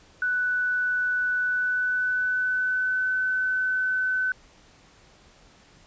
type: tone with pitch glide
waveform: sine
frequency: 1487 to 1513 Hz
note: F#6 to F#6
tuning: +8 to +38 cents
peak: -22 dBFS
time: 0.22-4.32 s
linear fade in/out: 2 ms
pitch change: +30 cents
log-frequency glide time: 1.36-3.14 s
effects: pink hiss -55 dBFS RMS until 5.86 s + resampled to 16000 Hz